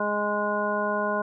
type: harmonic tone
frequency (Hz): 207.7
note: G#3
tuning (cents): 0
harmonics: 1 / 2 / 3 / 4 / 5 / 7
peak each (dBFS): -32 / -32 / -28 / -36 / -29 / -31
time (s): 0-1.22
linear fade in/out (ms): 5
effects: none